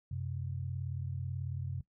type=tone pair together; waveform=sine; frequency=92.4 / 130.67 Hz; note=F#2 / C3; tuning=-2 / -2 cents; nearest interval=tritone; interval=600 cents; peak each=-38 / -38 dBFS; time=0.11-1.81 s; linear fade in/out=5 ms; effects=noise-tail reverb RT60 0.1 s tail -18 dB re dry